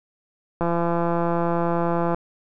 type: click train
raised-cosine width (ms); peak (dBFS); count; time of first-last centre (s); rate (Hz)
1; -10; 262; 0.61-2.145; 170
effects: none